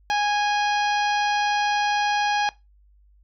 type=harmonic tone with a mistuned harmonic; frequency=827 Hz; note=G#5; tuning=8 cents flat; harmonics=1 / 2 / 3 / 4 / 5 / 6 / 7; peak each=-21 / -27 / -31 / -33 / -35 / -37 / -38 dBFS; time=0.1-2.49 s; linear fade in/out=0 ms; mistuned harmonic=4; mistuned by=-30 cents; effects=noise-tail reverb RT60 0.2 s tail -20 dB re dry + added 50 Hz sine -53 dBFS peak until 3.23 s